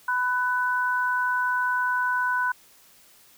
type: tone pair together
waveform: sine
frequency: 997.8 / 1495 Hz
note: B5 / F#6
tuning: +17 / +17 cents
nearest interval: perfect fifth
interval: 700 cents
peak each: -25 / -24 dBFS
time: 0.08-2.52 s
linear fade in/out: 5 ms
effects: white hiss -55 dBFS RMS until 3.37 s